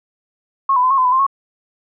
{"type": "tone with pitch steps", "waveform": "sine", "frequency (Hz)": [1089, 996, 1023, 1089, 1023, 997, 1049, 1097], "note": ["C#6", "B5", "C6", "C#6", "C6", "B5", "C6", "C#6"], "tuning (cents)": [-31, 14, -39, -31, -39, 16, 4, -18], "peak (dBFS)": -11, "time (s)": [0.69, 1.266], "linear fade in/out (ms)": 5, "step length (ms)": 72, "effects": []}